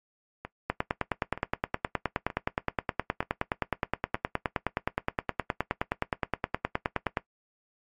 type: two click trains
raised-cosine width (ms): 0.5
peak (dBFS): -21 / -10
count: 5 / 63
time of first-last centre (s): 0.45-4.154 / 0.7-7.172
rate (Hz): 1.08 / 9.58
effects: noise-tail reverb RT60 0.1 s tail -17 dB re dry + MP3 64 kbps